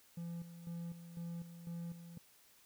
triangle tone with tremolo, 170 Hz, F3, 46 cents flat, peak -39 dBFS, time 0.17-2.18 s, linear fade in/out 5 ms, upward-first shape square, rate 2 Hz, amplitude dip 65%, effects white hiss -66 dBFS RMS until 2.65 s

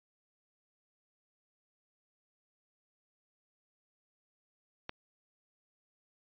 click, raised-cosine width 0.3 ms, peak -22 dBFS, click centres 4.894 s, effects resampled to 11025 Hz

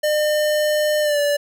square tone with pitch glide, 604 to 580.4 Hz, D5 to D5, +48 to -21 cents, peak -17 dBFS, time 0.03-1.37 s, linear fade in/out 10 ms, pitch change -69 cents, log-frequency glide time 1.01-1.19 s, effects none

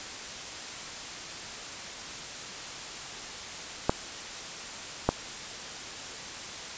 clicks, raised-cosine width 1 ms, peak -7 dBFS, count 2, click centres 3.895 / 5.09 s, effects white hiss -39 dBFS RMS until 6.77 s + resampled to 16000 Hz

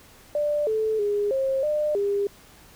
sine tone with pitch steps, 591 / 437.1 / 410.9 / 535 / 601 / 403.1 Hz, D5 / A4 / G#4 / C5 / D5 / G4, +11 / -11 / -18 / +38 / +40 / +48 cents, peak -21 dBFS, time 0.35-2.27 s, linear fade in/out 2 ms, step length 320 ms, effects pink hiss -51 dBFS RMS until 2.75 s

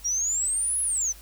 sine exponential two-way sweep, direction up then down, 5588 to 10760 to 5840 Hz, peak -23 dBFS, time 0.04-1.13 s, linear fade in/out 20 ms, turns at 0.81 s, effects added 51 Hz sine -46 dBFS peak until 1.21 s + white hiss -50 dBFS RMS until 1.21 s

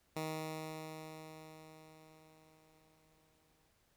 10% pulse tone with exponential decay, 157.3 Hz, D#3, 19 cents sharp, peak -29 dBFS, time 0.16-3.71 s, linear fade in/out 5 ms, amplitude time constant 770 ms, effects pink hiss -74 dBFS RMS until 3.96 s

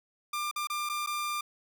sawtooth tone with dropouts, 1194 Hz, D6, 28 cents sharp, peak -27 dBFS, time 0.33-1.41 s, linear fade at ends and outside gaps 5 ms, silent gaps 0.513-0.56 / 0.672-0.699 / 0.891-0.896 / 1.063-1.071 s, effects none

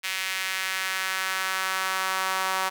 sawtooth tone with high-pass filter sweep, 189 Hz, F#3, 37 cents sharp, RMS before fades -28 dBFS, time 0.03-2.7 s, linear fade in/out 20 ms, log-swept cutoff 2200 to 990 Hz, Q 1.7, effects none

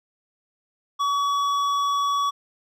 sine tone with hard clipping, 1133 Hz, C#6, 37 cents sharp, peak -22 dBFS, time 0.99-2.31 s, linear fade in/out 20 ms, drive 9 dB, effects none

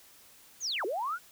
sine linear two-way sweep, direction down then up, 7010 to 340.4 to 1515 Hz, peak -30 dBFS, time 0.6-1.19 s, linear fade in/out 50 ms, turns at 0.85 s, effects white hiss -57 dBFS RMS until 1.31 s

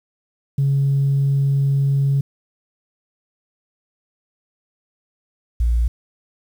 sine tone pair in turn, 138.59 / 58.27 Hz, C#3 / A#1, 0 / 0 cents, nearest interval octave + minor third, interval 1500 cents, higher first, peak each -13 dBFS, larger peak neither, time 0.58-2.21 / 5.6-5.88 s, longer first, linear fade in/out 5 ms, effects tanh soft clip ceiling -11 dBFS + 8-bit

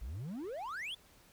triangle exponential sweep, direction up, 49 to 3581 Hz, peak -37 dBFS, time 0.01-0.95 s, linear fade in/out 10 ms, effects pink hiss -63 dBFS RMS until 1.32 s

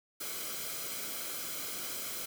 white noise with comb filter, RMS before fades -39 dBFS, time 0.2-2.26 s, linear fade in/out 10 ms, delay 1.1 ms, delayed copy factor -0.6, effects none

